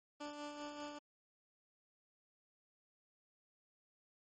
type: tone with tremolo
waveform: 15% pulse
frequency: 293.7 Hz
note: D4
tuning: in tune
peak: -37 dBFS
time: 0.2-0.99 s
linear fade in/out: 10 ms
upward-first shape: sine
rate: 5.1 Hz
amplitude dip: 45%
effects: MP3 32 kbps